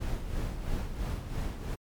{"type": "noise with tremolo", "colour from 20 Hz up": "brown", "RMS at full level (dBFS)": -31, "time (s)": [0, 1.76], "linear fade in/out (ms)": 20, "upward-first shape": "sine", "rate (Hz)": 3, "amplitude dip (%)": 55, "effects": ["MP3 96 kbps"]}